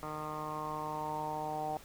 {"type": "tone with low-pass filter sweep", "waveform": "10% pulse", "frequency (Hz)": 153.2, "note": "D#3", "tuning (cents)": -27, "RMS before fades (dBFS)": -38, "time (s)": [0.03, 1.77], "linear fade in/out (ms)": 0, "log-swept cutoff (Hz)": [1300, 770], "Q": 6.4, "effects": ["pink hiss -55 dBFS RMS until 1.84 s"]}